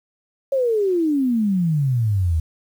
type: exponential sweep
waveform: sine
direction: down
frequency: 557 to 77 Hz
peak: -16 dBFS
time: 0.52-2.4 s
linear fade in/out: 5 ms
effects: 8-bit